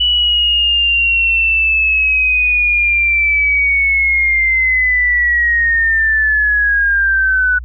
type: linear sweep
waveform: sine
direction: down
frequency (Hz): 2960 to 1480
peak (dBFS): -10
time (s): 0-7.59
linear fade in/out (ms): 10
effects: added 60 Hz sine -25 dBFS peak until 7.64 s